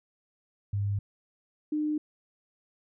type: tone pair in turn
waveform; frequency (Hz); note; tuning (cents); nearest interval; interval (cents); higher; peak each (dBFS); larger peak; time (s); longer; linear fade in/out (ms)
sine; 101 / 302.7; G#2 / D#4; -48 / -48; octave + perfect fifth; 1900; second; -26; neither; 0.73-0.99 / 1.72-1.98; neither; 5
effects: none